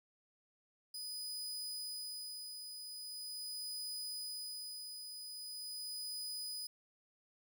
sawtooth tone with tremolo, 4978 Hz, D#8, in tune, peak -38 dBFS, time 0.94-6.67 s, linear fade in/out 5 ms, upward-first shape sine, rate 0.42 Hz, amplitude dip 45%, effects none

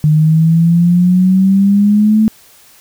sine exponential sweep, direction up, 151.2 to 220 Hz, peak -6 dBFS, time 0.04-2.28 s, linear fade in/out 0 ms, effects white hiss -44 dBFS RMS until 2.8 s

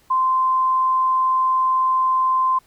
sine tone, 1039 Hz, C6, 12 cents flat, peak -15 dBFS, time 0.1-2.59 s, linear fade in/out 10 ms, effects pink hiss -57 dBFS RMS until 2.66 s

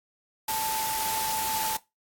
sine tone in noise, 880 Hz, A5, in tune, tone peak -29 dBFS, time 0.48-1.77 s, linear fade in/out 5 ms, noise white, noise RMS -31 dBFS, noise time 0.48-1.77 s, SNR -1 dB, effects noise-tail reverb RT60 0.2 s tail -19 dB re dry + AAC 64 kbps

